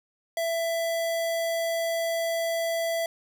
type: tone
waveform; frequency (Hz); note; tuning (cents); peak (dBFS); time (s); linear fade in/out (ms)
square; 665; E5; +15; -26; 0.37-3.06; 2
effects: none